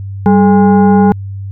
sine tone with frequency modulation, 194.7 Hz, G3, 12 cents flat, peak -4 dBFS, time 0.26-1.12 s, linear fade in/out 0 ms, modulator 621 Hz, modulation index 0.82, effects added 98 Hz sine -20 dBFS peak until 1.51 s

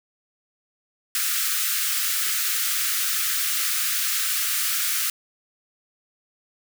white high-pass noise, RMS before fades -24 dBFS, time 1.15-5.1 s, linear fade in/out 2 ms, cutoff 1200 Hz, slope 96 dB/octave, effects none

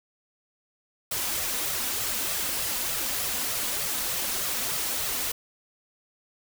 white noise with flanger, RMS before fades -29 dBFS, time 1.11-5.32 s, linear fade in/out 5 ms, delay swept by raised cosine 1.5 to 4.1 ms, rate 3.3 Hz, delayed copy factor +0.55, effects none

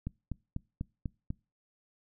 click train, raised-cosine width 5 ms, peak -22 dBFS, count 6, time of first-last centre 0.07-1.305 s, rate 4.05 Hz, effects noise-tail reverb RT60 0.3 s tail -25 dB re dry

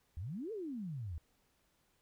sine exponential two-way sweep, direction up then down, 74.3 to 466.2 to 74.3 Hz, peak -39 dBFS, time 0.17-1.18 s, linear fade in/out 0 ms, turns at 0.52 s, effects pink hiss -75 dBFS RMS until 2.01 s

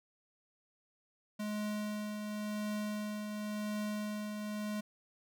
square tone with tremolo, 210.3 Hz, G#3, 22 cents sharp, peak -35 dBFS, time 1.39-4.81 s, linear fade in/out 10 ms, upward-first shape triangle, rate 0.93 Hz, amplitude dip 40%, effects none

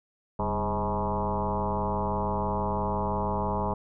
sine tone with frequency modulation, 522 Hz, C5, 4 cents flat, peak -25 dBFS, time 0.39-3.74 s, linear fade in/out 5 ms, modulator 109 Hz, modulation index 4.8, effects none

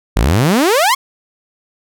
sawtooth exponential sweep, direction up, 45.41 to 1132 Hz, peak -6 dBFS, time 0.16-0.95 s, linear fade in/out 10 ms, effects none

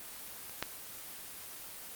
clicks, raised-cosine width 0.2 ms, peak -28 / -14 dBFS, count 2, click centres 0.496 / 0.626 s, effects white hiss -46 dBFS RMS until 1.95 s + Opus 24 kbps

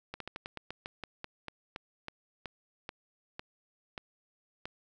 slowing click train, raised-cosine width 0.3 ms, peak -23 dBFS, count 18, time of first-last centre 0.14-4.655 s, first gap 63 ms, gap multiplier 1.16, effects none

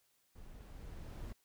brown noise with level ramp, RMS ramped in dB -54 to -44 dBFS, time 0.35-1.33 s, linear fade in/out 10 ms, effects white hiss -75 dBFS RMS until 1.44 s

